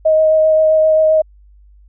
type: tone with vibrato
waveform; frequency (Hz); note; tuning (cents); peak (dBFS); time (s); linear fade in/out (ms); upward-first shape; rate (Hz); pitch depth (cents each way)
sine; 628; D#5; +16; -8; 0.05-1.22; 10; sine; 7.6; 11
effects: added 50 Hz sine -42 dBFS peak until 1.88 s